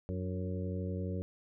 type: harmonic tone with a mistuned harmonic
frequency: 92 Hz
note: F#2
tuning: 9 cents flat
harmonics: 1 / 2 / 3 / 4 / 5 / 6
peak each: -36 / -39 / -45 / -46 / -44 / -47 dBFS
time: 0.09-1.22 s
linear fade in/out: 0 ms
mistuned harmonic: 3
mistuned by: +57 cents
effects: none